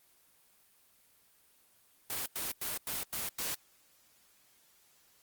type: noise bursts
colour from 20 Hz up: white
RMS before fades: -36 dBFS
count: 6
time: 2.1-3.545 s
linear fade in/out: 0 ms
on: 160 ms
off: 97 ms
effects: white hiss -66 dBFS RMS until 5.22 s + Opus 24 kbps